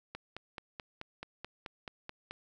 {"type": "click train", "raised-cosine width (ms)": 0.3, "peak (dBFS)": -25, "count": 11, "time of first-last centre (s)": [0.15, 2.31], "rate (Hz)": 4.63, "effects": []}